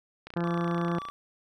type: click train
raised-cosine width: 0.3 ms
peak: -25 dBFS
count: 25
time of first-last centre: 0.27-1.086 s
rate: 29.4 Hz
type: harmonic tone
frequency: 171.5 Hz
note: F3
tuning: 31 cents flat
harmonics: 1 / 2 / 3 / 4 / 5 / 6 / 7 / 8 / 9 / 10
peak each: -28 / -32 / -38 / -40 / -41 / -45 / -44 / -45 / -46 / -47 dBFS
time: 0.36-0.99 s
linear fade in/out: 5 ms
type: tone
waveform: triangle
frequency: 1155 Hz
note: D6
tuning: 29 cents flat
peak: -35 dBFS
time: 0.44-1.1 s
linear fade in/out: 0 ms
effects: none